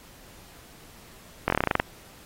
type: slowing click train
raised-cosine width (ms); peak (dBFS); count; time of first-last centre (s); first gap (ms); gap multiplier
0.5; -6; 11; 1.48-1.799; 21; 1.09
effects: pink hiss -51 dBFS RMS until 2.25 s + AAC 48 kbps